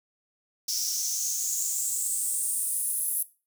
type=noise with high-pass filter sweep; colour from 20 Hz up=white; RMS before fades=-29 dBFS; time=0.68-3.23 s; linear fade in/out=5 ms; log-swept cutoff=5400 to 11000 Hz; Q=6.2; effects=noise-tail reverb RT60 0.3 s tail -17 dB re dry